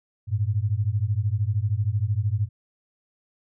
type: beating tone pair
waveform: sine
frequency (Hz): 98 / 111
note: G2 / A2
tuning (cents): 0 / +16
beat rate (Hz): 13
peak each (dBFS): -24 / -24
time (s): 0.27-2.49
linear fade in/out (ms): 50
effects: none